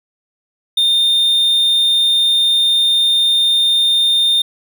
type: tone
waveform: triangle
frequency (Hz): 3632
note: A#7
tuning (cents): -46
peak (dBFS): -9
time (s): 0.77-4.42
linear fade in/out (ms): 5
effects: none